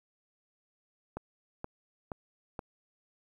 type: click train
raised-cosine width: 1 ms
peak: -23 dBFS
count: 4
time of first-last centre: 1.17-2.592 s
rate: 2.11 Hz
effects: 10-bit